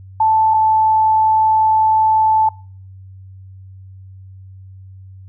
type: tone pair in turn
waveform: sine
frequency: 878 / 874.6 Hz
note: A5 / A5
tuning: -4 / -11 cents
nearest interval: unison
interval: 7 cents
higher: first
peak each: -10 dBFS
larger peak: neither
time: 0.2-0.54 / 0.54-2.49 s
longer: second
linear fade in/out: 5 ms
effects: noise-tail reverb RT60 0.5 s tail -24 dB re dry + added 95 Hz sine -35 dBFS peak until 5.28 s